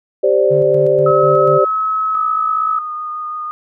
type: chord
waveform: sine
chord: G suspended fourth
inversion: none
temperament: just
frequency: 392 / 522.7 / 588 Hz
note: G4 / C5 / D5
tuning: 0 / -2 / +2 cents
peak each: -14 dBFS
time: 0.23-1.65 s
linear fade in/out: 10 ms
type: tone with tremolo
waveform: triangle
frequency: 146.83 Hz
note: D3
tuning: in tune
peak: -17 dBFS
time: 0.5-1.59 s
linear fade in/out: 20 ms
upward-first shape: square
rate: 4.1 Hz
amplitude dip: 50%
type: tone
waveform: sine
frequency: 1286 Hz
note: E6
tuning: 43 cents flat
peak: -14 dBFS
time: 1.06-2.79 s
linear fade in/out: 5 ms
type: tone with vibrato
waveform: sine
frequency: 1230 Hz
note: D#6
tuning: 20 cents flat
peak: -21 dBFS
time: 2.15-3.51 s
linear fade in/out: 0 ms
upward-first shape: triangle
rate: 6 Hz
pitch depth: 11 cents each way
effects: none